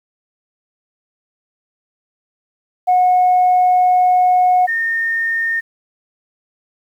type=tone pair in turn; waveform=sine; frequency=729 / 1826.9 Hz; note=F#5 / A#6; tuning=-26 / -35 cents; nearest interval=octave + major third; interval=1591 cents; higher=second; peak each=-8 / -15 dBFS; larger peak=first; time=2.87-4.67 / 4.67-5.61 s; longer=first; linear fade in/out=20 ms; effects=tanh soft clip ceiling -6 dBFS + 8-bit